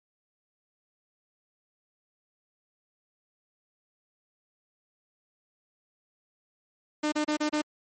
sawtooth tone bursts, 301.7 Hz, D4, 47 cents sharp, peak -21 dBFS, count 5, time 7.03-7.618 s, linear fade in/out 10 ms, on 92 ms, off 32 ms, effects MP3 32 kbps

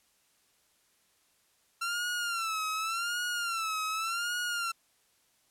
sawtooth tone with vibrato, 1358 Hz, F6, 49 cents flat, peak -27 dBFS, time 1.81-4.72 s, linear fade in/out 10 ms, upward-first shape sine, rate 0.87 Hz, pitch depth 110 cents each way, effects white hiss -69 dBFS RMS until 5.5 s + low-pass 12000 Hz 12 dB/octave

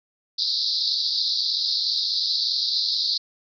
white band-pass noise, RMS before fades -24 dBFS, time 0.38-3.18 s, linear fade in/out 10 ms, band 3800 to 5000 Hz, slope 96 dB/octave, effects none

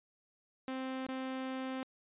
sawtooth tone with dropouts, 261.6 Hz, C4, in tune, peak -33 dBFS, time 0.68-1.83 s, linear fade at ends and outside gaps 1 ms, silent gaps 1.066-1.087 s, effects resampled to 8000 Hz

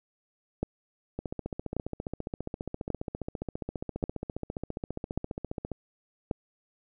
two click trains, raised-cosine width 2 ms, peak -15 / -20 dBFS, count 6 / 68, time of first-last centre 0.63-6.312 / 1.19-5.717 s, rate 0.88 / 14.8 Hz, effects none

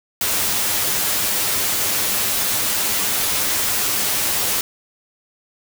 white noise with comb filter, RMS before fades -20 dBFS, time 0.21-4.61 s, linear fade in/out 2 ms, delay 9.7 ms, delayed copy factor +0.5, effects none

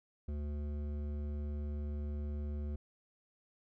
sine tone with hard clipping, 73.42 Hz, D2, in tune, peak -38 dBFS, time 0.28-2.76 s, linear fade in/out 5 ms, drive 12 dB, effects none

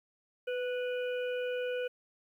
harmonic tone with a mistuned harmonic, 492.1 Hz, B4, 6 cents flat, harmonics 1 / 3 / 5 / 6, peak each -32 / -42 / -46 / -48 dBFS, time 0.47-1.88 s, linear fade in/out 10 ms, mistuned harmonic 1, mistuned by +19 cents, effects 11-bit

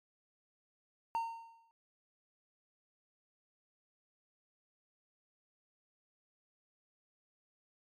triangle tone with exponential decay, 916 Hz, A#5, 31 cents flat, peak -28 dBFS, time 1.15-1.71 s, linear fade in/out 0 ms, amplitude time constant 120 ms, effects MP3 96 kbps

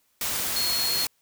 sine tone in noise, 4300 Hz, C8, 47 cents sharp, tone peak -25 dBFS, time 0.56-1.05 s, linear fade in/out 2 ms, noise white, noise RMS -28 dBFS, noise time 0.21-1.07 s, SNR 0 dB, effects white hiss -68 dBFS RMS until 1.21 s

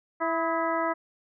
harmonic tone with a mistuned harmonic, 330 Hz, E4, 2 cents sharp, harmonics 1 / 2 / 3 / 4 / 5 / 6, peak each -32 / -29 / -30 / -31 / -37 / -37 dBFS, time 0.2-0.94 s, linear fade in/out 20 ms, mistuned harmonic 4, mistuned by -53 cents, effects none

